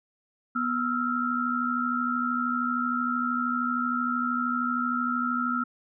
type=tone cluster; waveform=sine; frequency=244.7 / 1307 / 1380 Hz; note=B3 / E6 / F6; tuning=-16 / -15 / -21 cents; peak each=-29 dBFS; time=0.55-5.64 s; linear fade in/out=10 ms; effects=none